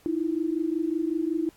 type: tone pair together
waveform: sine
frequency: 311.4 / 336.8 Hz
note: D#4 / E4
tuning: +2 / +37 cents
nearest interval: minor second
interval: 135 cents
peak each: -27 dBFS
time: 0.06-1.49 s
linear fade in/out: 0 ms
effects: pink hiss -59 dBFS RMS until 1.56 s + AAC 64 kbps